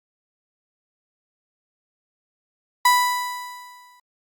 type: tone with exponential decay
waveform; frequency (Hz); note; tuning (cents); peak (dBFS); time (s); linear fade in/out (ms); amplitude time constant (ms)
35% pulse; 987.8; B5; 0; -10; 2.85-4; 5; 250
effects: Opus 48 kbps